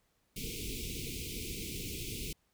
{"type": "band-stop noise", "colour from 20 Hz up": "pink", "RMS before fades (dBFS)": -40, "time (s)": [0.36, 2.33], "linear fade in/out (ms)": 5, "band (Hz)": [470, 2200], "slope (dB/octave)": 96, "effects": ["pink hiss -75 dBFS RMS until 2.53 s"]}